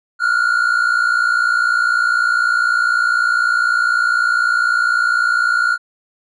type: tone pair together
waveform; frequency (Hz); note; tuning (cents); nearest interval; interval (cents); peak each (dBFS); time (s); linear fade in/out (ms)
triangle; 1392 / 1452; F6 / F#6; -6 / -33; minor second; 73; -14; 0.19-5.78; 50
effects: resampled to 24000 Hz